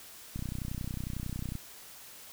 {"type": "click train", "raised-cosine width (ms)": 5, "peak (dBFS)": -24, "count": 38, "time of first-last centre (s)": [0.36, 1.554], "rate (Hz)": 31, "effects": ["white hiss -50 dBFS RMS until 2.32 s"]}